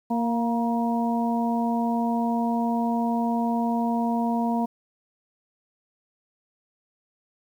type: harmonic tone with a mistuned harmonic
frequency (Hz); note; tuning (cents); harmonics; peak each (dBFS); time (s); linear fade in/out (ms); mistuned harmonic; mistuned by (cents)
232.8; A#3; -2; 1 / 2 / 3 / 4; -23 / -35 / -29 / -30; 0.1-4.66; 10; 4; +29
effects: 9-bit